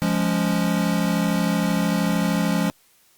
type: chord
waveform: square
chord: Db major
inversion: first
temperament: equal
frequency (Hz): 174.61 / 207.7 / 277.2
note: F3 / Ab3 / Db4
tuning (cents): 0 / 0 / 0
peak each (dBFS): -23 / -24 / -27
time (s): 0.02-2.7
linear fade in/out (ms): 0
effects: white hiss -58 dBFS RMS until 3.17 s + Opus 48 kbps